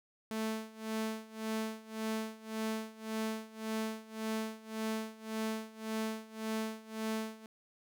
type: tone with tremolo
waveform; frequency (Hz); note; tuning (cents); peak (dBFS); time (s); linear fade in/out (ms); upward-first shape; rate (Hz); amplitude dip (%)
sawtooth; 220; A3; 0; -29; 0.31-7.46; 0; sine; 1.8; 90
effects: none

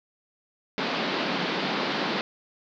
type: band-pass noise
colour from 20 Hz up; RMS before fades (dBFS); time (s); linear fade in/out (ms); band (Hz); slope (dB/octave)
pink; -28; 0.78-2.21; 0; 170 to 4700; 48
effects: none

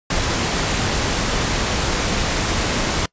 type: noise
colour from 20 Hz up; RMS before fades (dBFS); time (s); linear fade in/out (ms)
pink; -20; 0.1-3.06; 5
effects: noise-tail reverb RT60 0.1 s tail -24 dB re dry + resampled to 16000 Hz

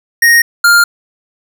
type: tone pair in turn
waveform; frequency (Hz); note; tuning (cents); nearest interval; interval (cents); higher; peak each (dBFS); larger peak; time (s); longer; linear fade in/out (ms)
square; 1864.7 / 1403; A#6 / F6; 0 / +8; perfect fourth; 492; first; -5; neither; 0.22-0.42 / 0.64-0.84; neither; 5
effects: none

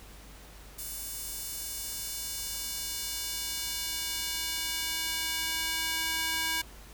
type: tone with high-pass filter sweep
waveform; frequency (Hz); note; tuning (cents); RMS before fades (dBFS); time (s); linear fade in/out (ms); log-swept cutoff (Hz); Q
square; 323.1; E4; -35; -34; 0.78-6.62; 10; 8900 to 1700; 0.77
effects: added 50 Hz sine -49 dBFS peak until 6.93 s + pink hiss -52 dBFS RMS until 6.93 s

